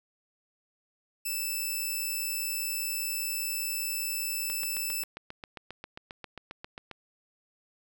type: tone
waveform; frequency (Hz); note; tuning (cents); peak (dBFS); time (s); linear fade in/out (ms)
5% pulse; 2635; E7; -1; -21; 1.25-5.04; 10
type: click train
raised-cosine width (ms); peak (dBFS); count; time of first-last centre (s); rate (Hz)
0.3; -24; 19; 4.5-6.913; 7.46
effects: none